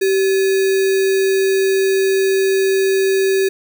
sine tone with sample-and-hold, 385.5 Hz, G4, 29 cents flat, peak -12 dBFS, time 0.01-3.49 s, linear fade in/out 10 ms, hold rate 2100 Hz, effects none

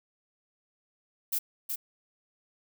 violet noise with echo, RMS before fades -29 dBFS, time 1.32-1.39 s, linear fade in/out 10 ms, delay 370 ms, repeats 1, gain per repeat -4 dB, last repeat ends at 1.76 s, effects none

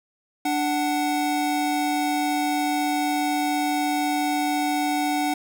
square tone pair together, 294.3 / 746 Hz, D4 / F#5, +4 / +14 cents, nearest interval octave + major third, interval 1610 cents, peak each -25 dBFS, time 0.45-5.34 s, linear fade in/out 5 ms, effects none

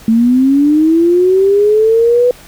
sine linear sweep, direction up, 220 to 497.6 Hz, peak -6 dBFS, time 0.08-2.31 s, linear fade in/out 2 ms, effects pink hiss -38 dBFS RMS until 2.47 s

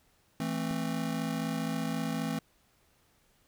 square chord, A minor, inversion second, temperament just, 165 / 220 / 264 Hz, E3 / A3 / C4, +2 / 0 / +16 cents, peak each -36 dBFS, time 0.4-2.39 s, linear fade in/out 2 ms
click, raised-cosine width 2 ms, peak -30 dBFS, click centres 0.711 s
effects pink hiss -68 dBFS RMS until 3.47 s

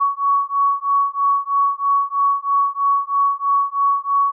sine beating tone pair, 1119 / 1122.1 Hz, C#6 / C#6, +16 / +21 cents, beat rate 3.1 Hz, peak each -18 dBFS, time 0-4.32 s, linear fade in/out 20 ms, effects none

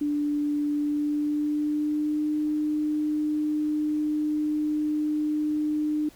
sine tone with pitch glide, 293.7 to 302.5 Hz, D4 to D#4, 0 to -49 cents, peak -23 dBFS, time 0.01-6.09 s, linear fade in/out 5 ms, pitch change +51 cents, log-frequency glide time 0.74-2.32 s, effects pink hiss -54 dBFS RMS until 6.15 s

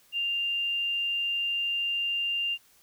sine tone, 2793 Hz, F7, 1 cent flat, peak -26 dBFS, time 0.12-2.58 s, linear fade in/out 50 ms, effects white hiss -61 dBFS RMS until 2.82 s

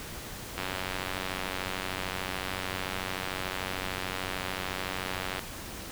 click train, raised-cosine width 0.3 ms, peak -16 dBFS, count 451, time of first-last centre 0.58-5.393 s, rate 93.5 Hz, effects pink hiss -41 dBFS RMS until 5.91 s

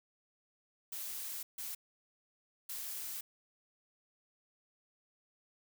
blue noise bursts at uneven times, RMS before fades -42 dBFS, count 3, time 0.92-1.43 / 1.58-1.75 / 2.69-3.21 s, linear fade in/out 5 ms, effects none

